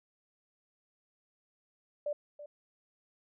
sine tone with echo, 587.3 Hz, D5, in tune, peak -31 dBFS, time 2.06-2.13 s, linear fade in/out 5 ms, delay 330 ms, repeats 1, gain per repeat -13 dB, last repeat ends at 2.46 s, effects none

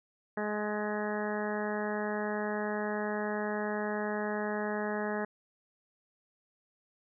harmonic tone with a mistuned harmonic, 210 Hz, G#3, 19 cents sharp, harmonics 1 / 2 / 3 / 4 / 5 / 6 / 7 / 8 / 9, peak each -36 / -36 / -38 / -40 / -45 / -45 / -46 / -41 / -45 dBFS, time 0.37-5.25 s, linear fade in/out 5 ms, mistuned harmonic 7, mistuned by +20 cents, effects none

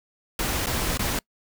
pink noise with dropouts, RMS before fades -26 dBFS, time 0.39-1.19 s, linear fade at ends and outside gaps 2 ms, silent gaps 0.66-0.668 / 0.974-0.993 s, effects noise-tail reverb RT60 0.1 s tail -26 dB re dry

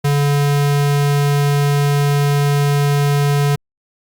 square tone, 143.4 Hz, D3, 41 cents flat, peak -13 dBFS, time 0.04-3.56 s, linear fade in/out 10 ms, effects Opus 48 kbps

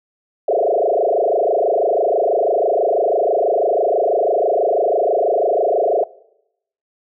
sine tone with frequency modulation, 551 Hz, C#5, 11 cents flat, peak -13 dBFS, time 0.48-6.04 s, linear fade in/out 5 ms, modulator 26.1 Hz, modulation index 5.9, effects noise-tail reverb RT60 0.8 s tail -21 dB re dry

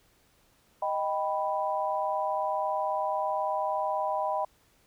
sine chord, Eb augmented, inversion none, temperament equal, 622.3 / 784 / 987.8 Hz, Eb5 / G5 / B5, 0 / 0 / 0 cents, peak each -31 dBFS, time 0.82-4.45 s, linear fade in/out 5 ms, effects pink hiss -65 dBFS RMS until 4.86 s

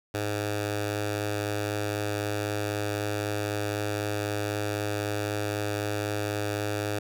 10% pulse tone with notch filter, 103.9 Hz, G#2, 1 cent sharp, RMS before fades -30 dBFS, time 0.14-6.99 s, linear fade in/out 5 ms, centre 210 Hz, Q 2, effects none

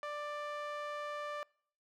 sawtooth tone with band-pass filter, 590 Hz, D5, 8 cents sharp, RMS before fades -41 dBFS, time 0.03-1.43 s, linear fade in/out 0 ms, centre 1200 Hz, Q 1.1, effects noise-tail reverb RT60 0.6 s tail -26 dB re dry

